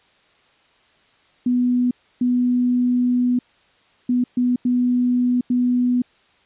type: tone bursts at uneven times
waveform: sine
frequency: 246.9 Hz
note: B3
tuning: in tune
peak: -15 dBFS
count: 6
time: 1.46-1.91 / 2.21-3.39 / 4.09-4.24 / 4.37-4.56 / 4.65-5.41 / 5.5-6.02 s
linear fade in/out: 5 ms
effects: white hiss -57 dBFS RMS until 6.45 s + resampled to 8000 Hz